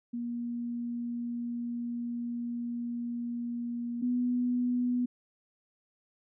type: tone pair in turn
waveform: sine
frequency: 238.1 / 246.1 Hz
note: A#3 / B3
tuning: +37 / -6 cents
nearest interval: minor second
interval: 57 cents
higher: second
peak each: -32 / -26 dBFS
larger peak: second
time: 0.13-4.02 / 4.02-5.06 s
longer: first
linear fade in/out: 10 ms
effects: none

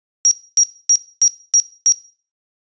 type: tone bursts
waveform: sine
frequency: 5690 Hz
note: F8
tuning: 31 cents sharp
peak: -9 dBFS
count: 6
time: 0.25-1.922 s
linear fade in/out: 0 ms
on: 62 ms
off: 260 ms
effects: noise-tail reverb RT60 0.4 s tail -17 dB re dry + resampled to 16000 Hz

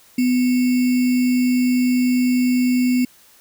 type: tone with sample-and-hold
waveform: sine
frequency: 250 Hz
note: B3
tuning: 21 cents sharp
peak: -14 dBFS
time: 0.18-3.05 s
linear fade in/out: 5 ms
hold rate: 2450 Hz
effects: white hiss -51 dBFS RMS until 3.4 s

